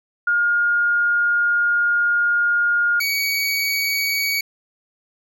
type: tone pair in turn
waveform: sine / 25% pulse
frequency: 1421 / 2256 Hz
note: F6 / C#7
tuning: +30 / +30 cents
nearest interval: minor sixth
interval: 800 cents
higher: second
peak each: -15 dBFS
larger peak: neither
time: 0.27-3 / 3-4.41 s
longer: first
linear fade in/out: 5 ms
effects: none